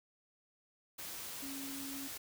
sine tone in noise, 274.1 Hz, C#4, 19 cents flat, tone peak -44 dBFS, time 1.42-2.08 s, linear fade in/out 10 ms, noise white, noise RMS -45 dBFS, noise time 0.98-2.18 s, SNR -2 dB, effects none

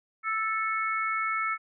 harmonic tone, 440 Hz, A4, in tune, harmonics 3 / 4 / 5, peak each -28 / -37 / -31 dBFS, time 0.23-1.58 s, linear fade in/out 50 ms, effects none

